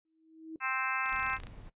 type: tone with exponential growth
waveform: sine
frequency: 320.4 Hz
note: E4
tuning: 49 cents flat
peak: -37 dBFS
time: 0.05-0.56 s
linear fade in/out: 2 ms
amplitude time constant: 110 ms
type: harmonic tone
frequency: 262.4 Hz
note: C4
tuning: 5 cents sharp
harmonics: 3 / 4 / 5 / 6 / 7 / 8 / 9 / 10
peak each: -42 / -37 / -37 / -37 / -43 / -39 / -45 / -37 dBFS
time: 0.6-1.39 s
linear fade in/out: 50 ms
type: click train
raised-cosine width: 0.2 ms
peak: -29 dBFS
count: 13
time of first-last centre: 1.06-1.47 s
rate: 29.3 Hz
type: noise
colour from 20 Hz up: brown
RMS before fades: -48 dBFS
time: 1.11-1.7 s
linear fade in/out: 10 ms
effects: noise-tail reverb RT60 0.1 s tail -17 dB re dry + resampled to 8000 Hz